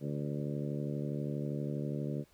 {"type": "harmonic tone with a mistuned harmonic", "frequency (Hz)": 72.4, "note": "D2", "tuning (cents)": -24, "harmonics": [2, 3, 4, 5, 6, 7, 8], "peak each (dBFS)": [-36, -40, -42, -44, -46, -47, -48], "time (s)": [0, 2.25], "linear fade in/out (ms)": 50, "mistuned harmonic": 8, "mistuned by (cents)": 26, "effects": ["pink hiss -67 dBFS RMS until 2.33 s"]}